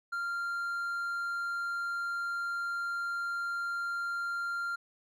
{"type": "tone", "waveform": "triangle", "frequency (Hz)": 1390, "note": "F6", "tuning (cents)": -9, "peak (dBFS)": -30, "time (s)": [0.12, 4.76], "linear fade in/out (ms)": 10, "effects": []}